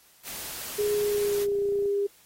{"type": "noise", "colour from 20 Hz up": "white", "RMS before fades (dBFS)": -37, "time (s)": [0.23, 1.47], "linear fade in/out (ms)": 50}
{"type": "tone with pitch glide", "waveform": "sine", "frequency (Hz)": [415.3, 402.8], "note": ["G#4", "G4"], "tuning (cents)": [0, 47], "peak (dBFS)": -23, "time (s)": [0.78, 2.07], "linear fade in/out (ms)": 10, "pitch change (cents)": -53, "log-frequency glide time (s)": [0.99, 1.57]}
{"type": "click train", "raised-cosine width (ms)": 2, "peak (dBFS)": -33, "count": 32, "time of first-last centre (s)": [0.81, 1.857], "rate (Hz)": 29.6}
{"effects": ["white hiss -58 dBFS RMS until 2.25 s", "AAC 48 kbps"]}